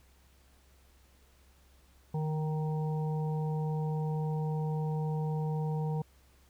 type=harmonic tone with a mistuned harmonic; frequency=155.56 Hz; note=D#3; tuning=in tune; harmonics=1 / 3 / 5 / 6; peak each=-30 / -40 / -44 / -46 dBFS; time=2.14-6.02 s; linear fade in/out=5 ms; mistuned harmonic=1; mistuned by=-18 cents; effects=added 66 Hz sine -61 dBFS peak until 6.49 s + pink hiss -66 dBFS RMS until 6.49 s